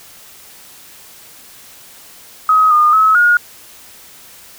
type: tone with pitch steps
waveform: sine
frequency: 1267 / 1219 / 1288 / 1435 Hz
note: D#6 / D#6 / E6 / F6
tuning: +31 / -36 / -41 / +47 cents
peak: -7 dBFS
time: 2.49-3.37 s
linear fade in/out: 2 ms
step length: 220 ms
effects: white hiss -40 dBFS RMS until 4.58 s